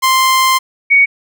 sawtooth / sine tone pair in turn, 1046.5 / 2237 Hz, C6 / C#7, 0 / +15 cents, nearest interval octave + minor second, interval 1315 cents, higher second, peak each -5 dBFS, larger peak neither, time 0.02-0.59 / 0.9-1.06 s, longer first, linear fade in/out 20 ms, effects none

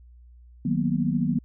sine chord, B major seventh, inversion first, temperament equal, 155.56 / 185 / 233.1 / 246.9 Hz, D#3 / F#3 / A#3 / B3, 0 / 0 / 0 / 0 cents, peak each -27 dBFS, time 0.65-1.39 s, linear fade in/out 5 ms, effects added 60 Hz sine -47 dBFS peak until 1.44 s

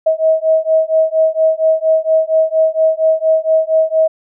sine beating tone pair, 636 / 640.3 Hz, D#5 / D#5, +38 / +49 cents, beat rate 4.3 Hz, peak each -13 dBFS, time 0.06-4.08 s, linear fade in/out 10 ms, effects none

